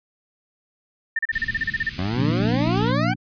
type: tone bursts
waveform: sine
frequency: 1800 Hz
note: A6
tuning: 39 cents sharp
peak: -19 dBFS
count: 12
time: 1.16-1.894 s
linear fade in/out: 5 ms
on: 30 ms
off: 34 ms
type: band-stop noise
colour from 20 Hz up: pink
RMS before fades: -34 dBFS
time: 1.32-2.93 s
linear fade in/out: 20 ms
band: 250 to 1900 Hz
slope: 24 dB/octave
type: exponential sweep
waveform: 20% pulse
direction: up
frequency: 86.7 to 792 Hz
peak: -18 dBFS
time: 1.98-3.14 s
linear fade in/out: 10 ms
type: harmonic tone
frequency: 59 Hz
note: A#1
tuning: 22 cents sharp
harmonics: 2 / 3 / 4 / 5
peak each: -23 / -25 / -26 / -27 dBFS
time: 2.15-3.16 s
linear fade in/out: 50 ms
effects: resampled to 11025 Hz